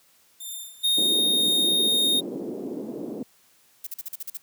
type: tone with tremolo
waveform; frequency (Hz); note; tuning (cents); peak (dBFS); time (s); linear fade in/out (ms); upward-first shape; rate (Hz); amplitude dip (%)
5% pulse; 3607; A7; +42; -25; 0.4-2.21; 5; sine; 2; 80
type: tone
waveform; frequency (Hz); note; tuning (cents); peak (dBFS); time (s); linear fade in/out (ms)
square; 3700; A#7; -14; -20; 0.83-2.21; 20
type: band-pass noise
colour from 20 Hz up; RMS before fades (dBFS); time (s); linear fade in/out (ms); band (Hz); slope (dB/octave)
white; -33; 0.97-3.23; 5; 220 to 400; 24
type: noise bursts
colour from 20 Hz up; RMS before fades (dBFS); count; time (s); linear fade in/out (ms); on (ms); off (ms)
violet; -33; 8; 3.84-4.373; 5; 29; 43
effects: white hiss -60 dBFS RMS until 4.42 s + high-pass 80 Hz 12 dB/octave